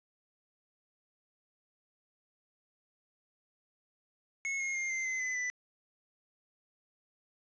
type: tone with pitch steps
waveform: square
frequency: 2184 / 2150 / 2117 / 2084 / 2052 / 2020 / 1988.9 Hz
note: C#7 / C7 / C7 / C7 / C7 / B6 / B6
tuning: -26 / +47 / +20 / -7 / -34 / +39 / +12 cents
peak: -33 dBFS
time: 4.45-5.5 s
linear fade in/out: 0 ms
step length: 150 ms
effects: resampled to 16000 Hz + 10-bit